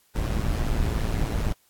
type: noise with amplitude modulation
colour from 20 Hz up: brown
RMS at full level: -22 dBFS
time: 0.15-1.53 s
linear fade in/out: 10 ms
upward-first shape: sine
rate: 111 Hz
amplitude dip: 65%
effects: white hiss -63 dBFS RMS until 1.69 s + AAC 64 kbps